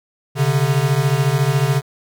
square beating tone pair, 131.8 / 145.8 Hz, C3 / D3, +13 / -12 cents, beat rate 14 Hz, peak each -18 dBFS, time 0.35-1.82 s, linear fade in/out 50 ms, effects none

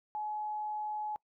sine tone, 848 Hz, G#5, 36 cents sharp, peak -34 dBFS, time 0.15-1.16 s, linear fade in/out 0 ms, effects noise-tail reverb RT60 0.1 s tail -25 dB re dry

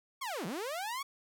sawtooth linear two-way sweep, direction down then up, 1142 to 152.6 to 1142 Hz, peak -32 dBFS, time 0.21-1.03 s, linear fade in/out 10 ms, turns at 0.46 s, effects none

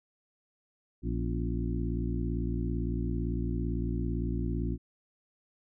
harmonic tone with a mistuned harmonic, 57.8 Hz, A#1, 14 cents flat, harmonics 1 / 2 / 3 / 4 / 5 / 6, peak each -32 / -35 / -37 / -38 / -39 / -40 dBFS, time 1.02-4.78 s, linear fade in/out 50 ms, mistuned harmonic 4, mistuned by +91 cents, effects none

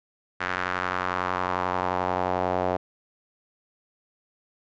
sawtooth tone with band-pass filter sweep, 91.2 Hz, F#2, 24 cents flat, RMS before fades -27 dBFS, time 0.4-2.77 s, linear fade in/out 10 ms, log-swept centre 1600 to 660 Hz, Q 2.1, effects resampled to 16000 Hz

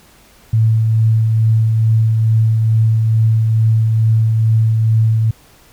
sine tone with tremolo, 111.3 Hz, A2, 20 cents sharp, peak -8 dBFS, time 0.53-5.31 s, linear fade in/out 5 ms, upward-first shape triangle, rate 2.3 Hz, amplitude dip 30%, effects pink hiss -47 dBFS RMS until 5.72 s

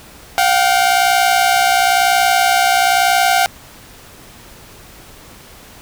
sawtooth tone pair together, 709 / 770 Hz, F5 / G5, +26 / -31 cents, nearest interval minor second, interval 143 cents, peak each -10 dBFS, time 0.38-3.46 s, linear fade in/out 0 ms, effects pink hiss -40 dBFS RMS until 5.81 s

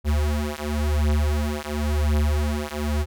square beating tone pair, 74 / 74.94 Hz, D2 / D2, +14 / +36 cents, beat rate 0.94 Hz, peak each -24 dBFS, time 0.04-3.06 s, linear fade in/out 50 ms, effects none

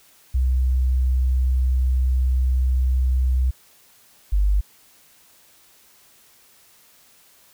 sine tone pair in turn, 63.9 / 49.86 Hz, C2 / G1, -40 / +30 cents, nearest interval major third, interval 430 cents, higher first, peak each -16 / -15 dBFS, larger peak second, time 0.34-3.51 / 4.32-4.61 s, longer first, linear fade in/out 10 ms, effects white hiss -54 dBFS RMS until 7.53 s

